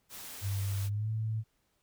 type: noise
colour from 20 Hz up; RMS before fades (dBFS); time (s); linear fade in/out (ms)
white; -45; 0.09-0.9; 50
type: tone with pitch glide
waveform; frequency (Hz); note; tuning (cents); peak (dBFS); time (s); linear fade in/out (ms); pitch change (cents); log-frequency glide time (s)
sine; 98.7 to 110.15; G2 to A2; +12 to +2; -30; 0.41-1.44; 50; +190; 0.82-1.1
effects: pink hiss -75 dBFS RMS until 1.82 s